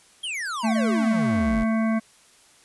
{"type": "exponential sweep", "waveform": "square", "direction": "down", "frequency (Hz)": [3322, 40.48], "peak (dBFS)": -28, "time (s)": [0.23, 1.64], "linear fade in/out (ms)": 10}
{"type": "harmonic tone", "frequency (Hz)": 222.5, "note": "A3", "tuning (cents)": 20, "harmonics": [1, 3, 5, 7, 9, 10], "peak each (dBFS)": [-20, -30, -34, -37, -39, -40], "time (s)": [0.63, 2], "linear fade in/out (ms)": 20}
{"effects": ["white hiss -55 dBFS RMS until 2.64 s", "resampled to 24000 Hz"]}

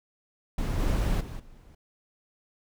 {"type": "noise with level steps", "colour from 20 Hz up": "brown", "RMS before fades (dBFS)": [-28, -25, -37, -51], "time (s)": [0.58, 1.75], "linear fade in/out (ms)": 5, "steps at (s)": [0.79, 1.2, 1.39], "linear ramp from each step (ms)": 10, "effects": []}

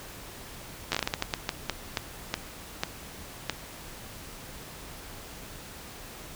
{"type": "slowing click train", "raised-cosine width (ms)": 0.2, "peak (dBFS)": -9, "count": 16, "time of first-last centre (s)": [0.92, 3.497], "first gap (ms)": 11, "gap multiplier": 1.34, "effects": ["pink hiss -44 dBFS RMS until 6.35 s"]}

